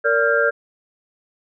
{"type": "tone cluster", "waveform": "sine", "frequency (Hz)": [462.5, 577, 1391, 1600], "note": ["A#4", "D5", "F6", "G6"], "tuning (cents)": [-14, -31, -7, 35], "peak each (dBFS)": -20, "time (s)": [0.04, 0.51], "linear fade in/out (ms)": 20, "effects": []}